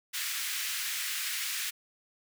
pink high-pass noise, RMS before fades -34 dBFS, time 0.13-1.71 s, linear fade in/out 20 ms, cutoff 1700 Hz, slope 24 dB/octave, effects none

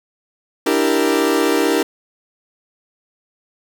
40% pulse chord, E half-diminished seventh, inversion third, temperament equal, 293.7 / 329.6 / 392 / 466.2 Hz, D4 / E4 / G4 / Bb4, 0 / 0 / 0 / 0 cents, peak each -19 dBFS, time 0.66-1.83 s, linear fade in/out 5 ms, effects none

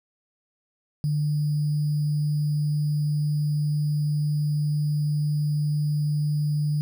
sine tone with sample-and-hold, 149 Hz, D3, 25 cents sharp, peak -21 dBFS, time 1.04-6.81 s, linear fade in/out 0 ms, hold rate 4900 Hz, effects none

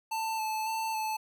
square tone with vibrato, 880 Hz, A5, in tune, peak -31 dBFS, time 0.11-1.17 s, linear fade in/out 10 ms, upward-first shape square, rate 1.8 Hz, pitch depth 17 cents each way, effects none

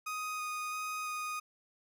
30% pulse tone with vibrato, 1244.5 Hz, D#6, in tune, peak -33 dBFS, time 0.06-1.4 s, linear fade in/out 10 ms, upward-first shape square, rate 1.5 Hz, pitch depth 8 cents each way, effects none

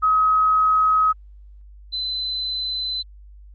sine tone pair in turn, 1271 / 4035 Hz, D#6 / B7, +36 / +36 cents, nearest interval octave + minor sixth, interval 2000 cents, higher second, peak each -14 / -23 dBFS, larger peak first, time 0.02-1.13 / 1.92-3.03 s, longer neither, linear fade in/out 20 ms, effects added 50 Hz sine -41 dBFS peak until 3.54 s + Opus 24 kbps

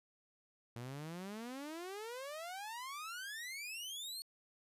sawtooth exponential sweep, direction up, 114.9 to 4400 Hz, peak -40 dBFS, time 0.76-4.22 s, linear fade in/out 0 ms, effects resampled to 32000 Hz

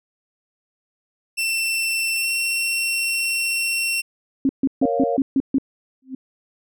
sawtooth tone with pitch glide, 2688 to 2719 Hz, E7 to F7, +33 to -47 cents, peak -17 dBFS, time 1.37-4.02 s, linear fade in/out 20 ms, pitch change +20 cents, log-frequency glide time 2.14-2.29 s
sine tone bursts, 270 Hz, C#4, 45 cents flat, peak -14 dBFS, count 7, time 4.45-5.584 s, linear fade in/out 2 ms, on 42 ms, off 140 ms
sine chord, Bb minor, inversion none, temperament equal, 466.2 / 554.4 / 698.5 Hz, Bb4 / Db5 / F5, 0 / 0 / 0 cents, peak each -23 / -23 / -24 dBFS, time 4.82-5.17 s, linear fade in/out 5 ms
sine tone with exponential growth, 261.6 Hz, C4, in tune, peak -24 dBFS, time 6.02-6.15 s, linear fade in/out 5 ms, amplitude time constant 28 ms
effects none

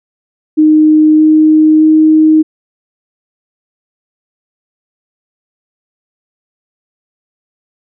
sine tone with pitch steps, 308.7 / 310.7 / 312.6 Hz, D#4 / D#4 / D#4, -14 / -2 / +8 cents, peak -3 dBFS, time 0.57-2.43 s, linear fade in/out 20 ms, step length 620 ms, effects none

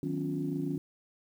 sine tone cluster, 157.1 / 185.2 / 253.2 / 279.6 / 353.6 Hz, D#3 / F#3 / B3 / C#4 / F4, +17 / +2 / +43 / +15 / +22 cents, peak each -35 / -40 / -40 / -33 / -39 dBFS, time 0.03-0.78 s, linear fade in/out 2 ms, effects tanh soft clip ceiling -20 dBFS + 10-bit

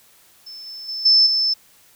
sine tone with level steps, 5274 Hz, E8, in tune, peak -34 / -32 / -25 / -10 / -16 dBFS, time 0.46-1.54 s, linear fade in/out 10 ms, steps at 0.66 / 0.88 / 1.05 / 1.26 s, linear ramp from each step 10 ms, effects white hiss -53 dBFS RMS until 1.95 s

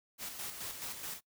white noise with tremolo, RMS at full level -41 dBFS, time 0.18-1.21 s, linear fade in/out 50 ms, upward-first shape square, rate 4.7 Hz, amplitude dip 45%, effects noise-tail reverb RT60 0.1 s tail -21 dB re dry

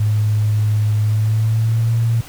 sine tone with pitch glide, 106.3 to 115.25 Hz, G#2 to A#2, +41 to -19 cents, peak -13 dBFS, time 0-2.21 s, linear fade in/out 5 ms, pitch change +140 cents, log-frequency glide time 1.02-1.95 s, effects pink hiss -38 dBFS RMS until 2.28 s

